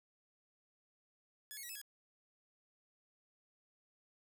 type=tone with pitch steps; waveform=5% pulse; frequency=1703 / 2184 / 1927 / 2603 / 1665 Hz; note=G#6 / C#7 / B6 / E7 / G#6; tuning=+43 / -26 / -43 / -22 / +4 cents; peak=-36 dBFS; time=1.51-1.815 s; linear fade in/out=0 ms; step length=61 ms; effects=none